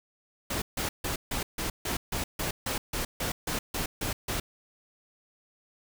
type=noise bursts; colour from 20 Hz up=pink; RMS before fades=-31 dBFS; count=15; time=0.5-4.4 s; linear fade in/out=5 ms; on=120 ms; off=150 ms; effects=none